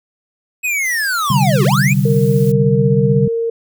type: linear two-way sweep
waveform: square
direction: down then up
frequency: 2570 to 343.1 to 2570 Hz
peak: -16 dBFS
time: 0.63-1.94 s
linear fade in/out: 20 ms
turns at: 1.64 s
type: noise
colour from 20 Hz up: blue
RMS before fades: -35 dBFS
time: 0.85-2.52 s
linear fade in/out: 5 ms
type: chord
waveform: sine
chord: C suspended second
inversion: none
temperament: equal with one note detuned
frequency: 130.81 / 146.83 / 192.96 Hz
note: C3 / D3 / G3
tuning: 0 / 0 / -27 cents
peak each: -15 / -15 / -16 dBFS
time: 1.3-3.28 s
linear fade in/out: 5 ms
type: tone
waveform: sine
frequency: 460 Hz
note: A#4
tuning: 23 cents flat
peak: -15 dBFS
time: 2.05-3.5 s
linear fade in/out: 5 ms
effects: none